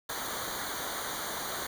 pink noise with comb filter, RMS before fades -36 dBFS, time 0.09-1.67 s, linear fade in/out 5 ms, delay 0.38 ms, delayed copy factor -0.9, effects none

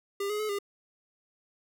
square tone with pitch steps, 400 / 419.8 / 428.5 / 403.4 Hz, G4 / G#4 / A4 / G4, +35 / +19 / -46 / +50 cents, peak -30 dBFS, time 0.2-0.588 s, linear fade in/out 5 ms, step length 97 ms, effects none

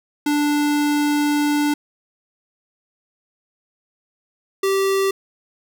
square tone pair in turn, 293.7 / 389 Hz, D4 / G4, 0 / -13 cents, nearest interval perfect fourth, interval 487 cents, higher second, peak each -17 dBFS, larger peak neither, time 0.26-1.74 / 4.63-5.11 s, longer first, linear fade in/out 5 ms, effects none

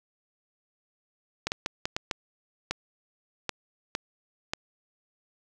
clicks, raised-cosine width 0.2 ms, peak -11 dBFS, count 10, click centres 1.47 / 1.519 / 1.661 / 1.855 / 1.965 / 2.112 / 2.71 / 3.493 / 3.951 / 4.535 s, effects none

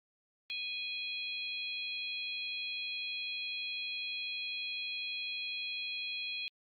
harmonic tone, 828 Hz, G#5, 5 cents flat, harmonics 3 / 4 / 5, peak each -39 / -41 / -43 dBFS, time 0.5-6.48 s, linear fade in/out 0 ms, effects Opus 48 kbps

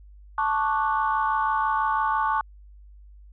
sine chord, D major seventh, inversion second, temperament equal, 880 / 1108.7 / 1174.7 / 1480 Hz, A5 / C#6 / D6 / F#6, 0 / 0 / 0 / 0 cents, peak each -24 / -25 / -29 / -30 dBFS, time 0.38-2.41 s, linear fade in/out 2 ms, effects tanh soft clip ceiling -11 dBFS + added 50 Hz sine -45 dBFS peak until 3.32 s

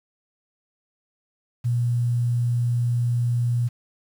sine tone with quantisation, 120 Hz, B2, 49 cents flat, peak -19 dBFS, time 1.64-3.69 s, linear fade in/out 20 ms, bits 8, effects none

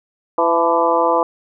harmonic tone with a mistuned harmonic, 167.5 Hz, E3, 28 cents sharp, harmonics 2 / 3 / 4 / 5 / 6 / 7, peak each -23 / -18 / -20 / -20 / -18 / -22 dBFS, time 0.38-1.23 s, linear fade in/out 2 ms, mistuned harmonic 5, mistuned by +58 cents, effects none

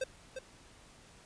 square tone with echo, 523.3 Hz, C5, in tune, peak -32 dBFS, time 0.01-0.04 s, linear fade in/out 5 ms, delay 350 ms, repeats 1, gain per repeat -7 dB, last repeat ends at 0.39 s, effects pink hiss -58 dBFS RMS until 1.25 s + resampled to 22050 Hz

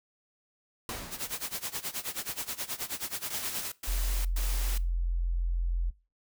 pink noise with exponential decay, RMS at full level -34 dBFS, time 0.89-1.68 s, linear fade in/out 1 ms, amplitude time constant 170 ms
white noise with tremolo, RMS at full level -33 dBFS, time 1.1-3.7 s, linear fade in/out 50 ms, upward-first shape sine, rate 9.4 Hz, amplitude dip 90%
white noise bursts, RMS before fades -38 dBFS, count 3, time 3.3-4.78 s, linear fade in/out 5 ms, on 420 ms, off 110 ms
sine tone, 43.06 Hz, F1, 24 cents flat, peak -26 dBFS, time 3.87-5.91 s, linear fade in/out 20 ms
effects noise-tail reverb RT60 0.3 s tail -20 dB re dry

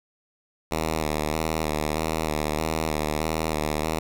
5% pulse tone with vibrato, 77.78 Hz, D#2, in tune, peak -13 dBFS, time 0.71-3.99 s, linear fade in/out 5 ms, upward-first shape square, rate 1.6 Hz, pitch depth 37 cents each way, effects none

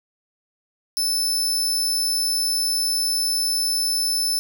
sawtooth tone, 5270 Hz, E8, 1 cent flat, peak -17 dBFS, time 0.97-4.39 s, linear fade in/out 0 ms, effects none

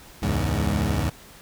20% pulse tone cluster, 68.5 / 81.6 / 103.6 Hz, C#2 / E2 / G#2, -20 / -17 / -4 cents, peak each -21 dBFS, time 0.22-1.1 s, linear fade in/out 10 ms, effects pink hiss -47 dBFS RMS until 1.41 s

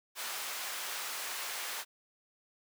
pink high-pass noise, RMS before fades -39 dBFS, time 0.15-1.85 s, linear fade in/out 50 ms, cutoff 1000 Hz, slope 12 dB/octave, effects none

